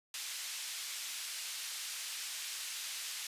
pink band-pass noise, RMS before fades -42 dBFS, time 0.14-3.27 s, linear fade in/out 2 ms, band 2800 to 11000 Hz, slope 12 dB/octave, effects resampled to 32000 Hz

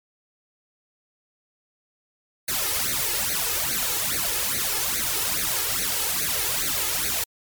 white noise with flanger, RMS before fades -25 dBFS, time 2.48-7.24 s, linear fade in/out 5 ms, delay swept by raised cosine 0.47 to 2.37 ms, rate 2.4 Hz, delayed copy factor +0.9, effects MP3 96 kbps

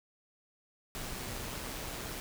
pink noise with amplitude modulation, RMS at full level -39 dBFS, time 0.95-2.2 s, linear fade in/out 0 ms, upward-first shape sine, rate 128 Hz, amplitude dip 30%, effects none

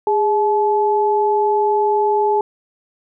sine tone pair together, 412 / 860 Hz, G#4 / A5, -14 / -40 cents, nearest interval octave + minor second, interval 1274 cents, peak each -16 dBFS, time 0.07-2.41 s, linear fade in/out 2 ms, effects none

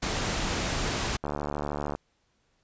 pink noise, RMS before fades -29 dBFS, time 0.02-1.17 s, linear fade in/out 10 ms
click train, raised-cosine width 1 ms, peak -17 dBFS, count 53, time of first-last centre 1.24-1.95 s, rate 73.2 Hz
effects pink hiss -71 dBFS RMS until 2.63 s + resampled to 16000 Hz

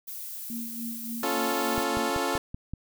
violet noise, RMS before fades -38 dBFS, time 0.07-1.84 s, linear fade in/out 10 ms
sine tone with tremolo, 231.5 Hz, A#3, 12 cents flat, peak -32 dBFS, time 0.5-2.1 s, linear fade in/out 0 ms, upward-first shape sine, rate 3.5 Hz, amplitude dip 65%
15% pulse chord, Db augmented, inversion none, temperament equal, 277.2 / 349.2 / 440 Hz, Db4 / F4 / A4, 0 / 0 / 0 cents, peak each -24 dBFS, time 1.23-2.38 s, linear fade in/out 2 ms
click train, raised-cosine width 5 ms, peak -23 dBFS, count 6, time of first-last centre 1.78-2.736 s, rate 5.23 Hz
effects none

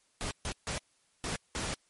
pink noise bursts at uneven times, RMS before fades -35 dBFS, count 5, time 0.21-0.31 / 0.45-0.52 / 0.67-0.78 / 1.24-1.36 / 1.55-1.74 s, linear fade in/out 0 ms, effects white hiss -70 dBFS RMS until 1.89 s + MP3 48 kbps

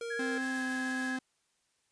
square tone, 466.2 Hz, A#4, in tune, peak -37 dBFS, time 0.01-0.38 s, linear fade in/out 2 ms
sine tone with vibrato, 1661.2 Hz, G#6, in tune, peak -35 dBFS, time 0.1-1.17 s, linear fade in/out 10 ms, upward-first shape sine, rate 16 Hz, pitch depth 17 cents each way
45% pulse tone with pitch glide, 261 to 258.4 Hz, C4 to C4, -4 to -21 cents, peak -34 dBFS, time 0.19-1.19 s, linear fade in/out 5 ms, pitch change -17 cents, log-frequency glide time 0.53-0.63 s
white noise with tremolo, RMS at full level -48 dBFS, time 0.39-1.14 s, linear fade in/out 50 ms, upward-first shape sine, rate 6.6 Hz, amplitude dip 25%
effects white hiss -75 dBFS RMS until 1.91 s + resampled to 22050 Hz

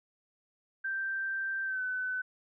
sine tone with pitch glide, 1568 to 1509.3 Hz, G6 to F#6, 0 to +34 cents, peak -31 dBFS, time 0.84-2.22 s, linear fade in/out 10 ms, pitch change -66 cents, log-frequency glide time 1.64-1.82 s, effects none

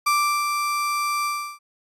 35% pulse tone with ADSR envelope, 1174.7 Hz, D6, in tune, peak -15 dBFS, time 0.06-1.59 s, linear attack 10 ms, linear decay 370 ms, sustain -5 dB, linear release 340 ms, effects resampled to 32000 Hz

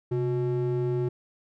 triangle ring-modulated tone, 247.5 Hz, B3, 4 cents sharp, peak -19 dBFS, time 0.11-1.09 s, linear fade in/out 10 ms, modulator 116 Hz, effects none

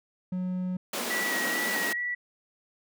triangle tone, 182.9 Hz, F#3, 20 cents flat, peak -26 dBFS, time 0.32-0.77 s, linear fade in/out 5 ms
pink high-pass noise, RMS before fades -32 dBFS, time 0.93-1.93 s, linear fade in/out 5 ms, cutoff 200 Hz, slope 48 dB/octave
sine tone with vibrato, 1929 Hz, B6, 41 cents flat, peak -28 dBFS, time 1.1-2.15 s, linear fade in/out 10 ms, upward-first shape square, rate 2.3 Hz, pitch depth 20 cents each way
effects none

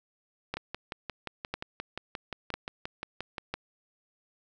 two click trains, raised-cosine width 0.3 ms, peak -16 / -19 dBFS, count 4 / 17, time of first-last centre 0.54-3.54 / 0.57-3.382 s, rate 1 / 5.69 Hz, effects none

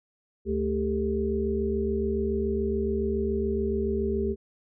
harmonic tone with a mistuned harmonic, 73.42 Hz, D2, in tune, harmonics 1 / 3 / 5 / 6, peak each -31 / -30 / -27 / -35 dBFS, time 0.45-4.36 s, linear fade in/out 50 ms, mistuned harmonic 5, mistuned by +120 cents, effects none

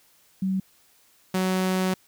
sine / sawtooth tone pair in turn, 190 / 186.41 Hz, F#3 / F#3, +46 / +13 cents, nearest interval unison, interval 33 cents, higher first, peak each -22 / -18 dBFS, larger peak second, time 0.42-0.6 / 1.34-1.94 s, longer second, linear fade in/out 5 ms, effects white hiss -60 dBFS RMS until 2.07 s

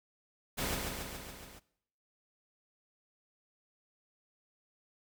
pink noise with echo, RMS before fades -35 dBFS, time 0.57-0.76 s, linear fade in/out 20 ms, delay 140 ms, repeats 6, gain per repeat -3 dB, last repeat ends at 1.6 s, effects noise-tail reverb RT60 0.7 s tail -20 dB re dry

